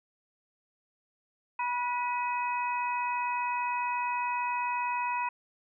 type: harmonic tone with a mistuned harmonic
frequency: 487.8 Hz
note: B4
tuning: 21 cents flat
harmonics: 2 / 3 / 4 / 5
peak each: -29 / -43 / -43 / -36 dBFS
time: 1.59-5.29 s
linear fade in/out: 5 ms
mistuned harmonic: 5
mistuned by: +63 cents
effects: none